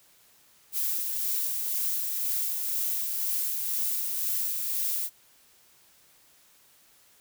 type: noise with tremolo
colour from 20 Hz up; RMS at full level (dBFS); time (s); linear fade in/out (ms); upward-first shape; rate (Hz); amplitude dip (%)
violet; -28; 0.72-5.1; 50; sine; 2; 30
effects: white hiss -60 dBFS RMS until 7.2 s